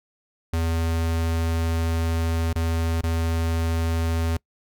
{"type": "tone with dropouts", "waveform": "square", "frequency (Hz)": 82.41, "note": "E2", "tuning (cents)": 0, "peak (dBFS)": -22, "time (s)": [0.53, 4.37], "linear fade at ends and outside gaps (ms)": 5, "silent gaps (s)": [[2.53, 2.556], [3.012, 3.035]], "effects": ["noise-tail reverb RT60 0.1 s tail -25 dB re dry"]}